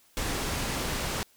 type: low-pass noise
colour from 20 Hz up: pink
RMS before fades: -31 dBFS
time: 0.17-1.23 s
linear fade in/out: 0 ms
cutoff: 11000 Hz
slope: 12 dB/octave
effects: white hiss -62 dBFS RMS until 1.36 s